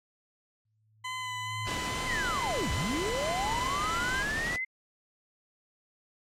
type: tone with exponential growth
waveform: sine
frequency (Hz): 108.4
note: A2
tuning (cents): -25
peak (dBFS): -34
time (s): 0.65-1.67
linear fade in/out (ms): 5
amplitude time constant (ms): 220
type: tone with vibrato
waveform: 20% pulse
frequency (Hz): 1011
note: B5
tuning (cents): +40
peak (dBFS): -29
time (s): 1.04-4.23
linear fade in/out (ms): 10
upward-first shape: sine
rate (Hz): 2.3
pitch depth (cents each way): 18
type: noise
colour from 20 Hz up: pink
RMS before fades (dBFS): -36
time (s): 1.67-4.56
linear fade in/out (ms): 0
type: linear two-way sweep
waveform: sine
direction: down then up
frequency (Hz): 2093 to 51.91 to 2093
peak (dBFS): -30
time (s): 2.06-4.65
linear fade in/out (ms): 10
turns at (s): 2.72
effects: low-pass 8000 Hz 12 dB/octave + AAC 64 kbps

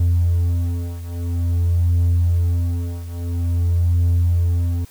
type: beating tone pair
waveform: triangle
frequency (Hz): 86.1 / 86.59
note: F2 / F2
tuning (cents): -24 / -14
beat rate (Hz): 0.49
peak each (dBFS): -15 / -18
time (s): 0-4.85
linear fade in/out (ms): 5
effects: tanh soft clip ceiling -7 dBFS + white hiss -49 dBFS RMS until 4.9 s

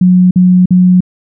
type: tone bursts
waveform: sine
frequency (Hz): 181.8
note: F#3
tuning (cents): -30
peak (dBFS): -3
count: 3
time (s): 0.01-1.006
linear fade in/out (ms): 5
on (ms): 300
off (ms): 48
effects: none

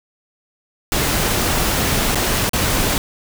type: noise with dropouts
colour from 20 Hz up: pink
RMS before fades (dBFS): -18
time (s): 0.92-2.98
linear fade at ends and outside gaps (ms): 1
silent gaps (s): 2.148-2.155 / 2.494-2.533
effects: none

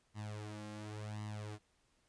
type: tone with flanger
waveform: sawtooth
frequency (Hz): 105.9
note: G#2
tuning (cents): +34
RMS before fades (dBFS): -45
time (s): 0.14-1.59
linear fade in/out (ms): 50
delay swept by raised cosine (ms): 1 to 3.7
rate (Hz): 0.92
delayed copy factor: +0.8
effects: pink hiss -75 dBFS RMS until 2.08 s + resampled to 22050 Hz

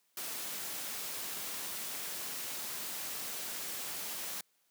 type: noise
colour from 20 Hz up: white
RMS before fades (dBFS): -40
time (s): 0.17-4.41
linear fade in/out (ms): 2
effects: white hiss -74 dBFS RMS until 4.7 s + high-pass 150 Hz 12 dB/octave

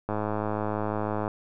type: click train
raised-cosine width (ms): 1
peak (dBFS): -15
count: 127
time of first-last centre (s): 0.09-1.279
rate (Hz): 106
effects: none

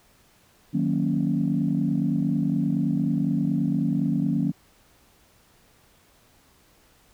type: chord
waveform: sine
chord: D# minor seventh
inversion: none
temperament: equal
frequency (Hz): 155.56 / 185 / 233.1 / 277.2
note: D#3 / F#3 / A#3 / C#4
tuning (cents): 0 / 0 / 0 / 0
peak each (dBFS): -26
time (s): 0.73-4.52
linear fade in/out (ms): 20
effects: tanh soft clip ceiling -12 dBFS + pink hiss -59 dBFS RMS until 7.13 s

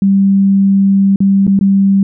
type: tone with dropouts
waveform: sine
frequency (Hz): 196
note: G3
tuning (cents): 0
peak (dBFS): -6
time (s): 0.02-2.03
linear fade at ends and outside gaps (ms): 2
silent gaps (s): 1.16-1.204 / 1.468-1.477 / 1.591-1.61
effects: none

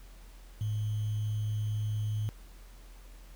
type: tone with sample-and-hold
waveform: sine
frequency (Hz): 106.7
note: G#2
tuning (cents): +47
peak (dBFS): -29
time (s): 0.61-2.29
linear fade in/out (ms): 0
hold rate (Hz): 3150
effects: added 42 Hz sine -48 dBFS peak until 3.35 s + pink hiss -59 dBFS RMS until 3.35 s

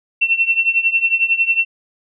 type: tone with tremolo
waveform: sine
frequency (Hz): 2704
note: E7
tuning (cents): +43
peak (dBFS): -9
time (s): 0.21-1.65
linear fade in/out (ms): 10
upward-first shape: triangle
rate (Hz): 11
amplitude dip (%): 90
effects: none

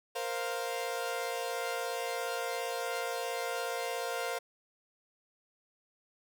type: chord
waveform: sawtooth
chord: Bb suspended second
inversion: none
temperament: equal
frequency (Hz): 466.2 / 523.3 / 698.5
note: Bb4 / C5 / F5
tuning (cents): 0 / 0 / 0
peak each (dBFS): -34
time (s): 0.15-4.39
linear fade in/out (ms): 10
effects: none

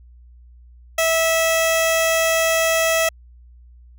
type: tone with notch filter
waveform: 15% pulse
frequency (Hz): 652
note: E5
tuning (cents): -19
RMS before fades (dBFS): -18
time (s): 0.98-3.09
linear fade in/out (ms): 5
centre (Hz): 1500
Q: 1.8
effects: added 60 Hz sine -43 dBFS peak until 3.98 s

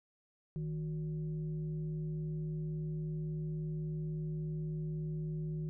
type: tone with frequency modulation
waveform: sine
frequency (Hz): 156.3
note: D#3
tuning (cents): +8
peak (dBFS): -35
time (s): 0.56-5.69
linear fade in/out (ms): 0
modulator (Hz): 209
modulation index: 0.42
effects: none

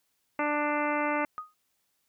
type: harmonic tone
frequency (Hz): 295.7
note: D4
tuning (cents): +12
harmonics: 1 / 2 / 3 / 4 / 5 / 6 / 7 / 8 / 9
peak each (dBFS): -32 / -32 / -32 / -34 / -36 / -42 / -35 / -42 / -42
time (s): 0.39-1.25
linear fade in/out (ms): 2
type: tone with exponential decay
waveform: sine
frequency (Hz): 1244.5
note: D#6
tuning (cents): 0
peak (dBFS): -30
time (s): 1.38-1.54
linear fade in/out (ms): 0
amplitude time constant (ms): 34
effects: white hiss -75 dBFS RMS until 2.08 s

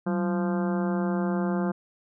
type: harmonic tone with a mistuned harmonic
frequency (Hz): 173.9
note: F3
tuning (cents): -7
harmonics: 1 / 2 / 3 / 4 / 5 / 6 / 7 / 8 / 9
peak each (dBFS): -25 / -31 / -35 / -37 / -39 / -41 / -42 / -43 / -44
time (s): 0.06-1.72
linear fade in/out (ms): 10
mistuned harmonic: 1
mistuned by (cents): +140
effects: none

